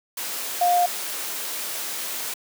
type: tone in noise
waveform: sine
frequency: 708 Hz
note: F5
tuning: 23 cents sharp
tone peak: -16 dBFS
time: 0.61-0.86 s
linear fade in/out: 5 ms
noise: white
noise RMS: -30 dBFS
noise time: 0.17-2.34 s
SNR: +11 dB
effects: high-pass 300 Hz 12 dB/octave